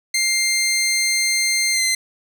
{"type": "tone with pitch glide", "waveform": "15% pulse", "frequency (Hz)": [2100, 2069], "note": ["C7", "C7"], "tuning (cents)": [6, -20], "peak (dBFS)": -10, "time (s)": [0.14, 1.95], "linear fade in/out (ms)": 5, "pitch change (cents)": -26, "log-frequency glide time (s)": [1.73, 1.81], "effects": []}